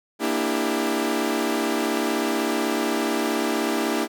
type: chord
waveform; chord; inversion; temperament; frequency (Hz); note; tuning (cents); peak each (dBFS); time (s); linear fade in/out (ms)
sawtooth; E half-diminished seventh; second; equal with one note detuned; 233.1 / 293.7 / 329.6 / 398.6; Bb3 / D4 / E4 / G4; 0 / 0 / 0 / +29; -24 / -23 / -23 / -24; 0.19-4.08; 50
effects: none